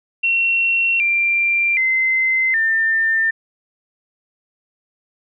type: tone with pitch steps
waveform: sine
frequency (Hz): 2725 / 2372 / 2065 / 1797.8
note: F7 / D7 / C7 / A6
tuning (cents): -43 / +17 / -23 / +37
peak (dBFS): -14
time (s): 0.23-3.31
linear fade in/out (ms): 10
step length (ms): 770
effects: none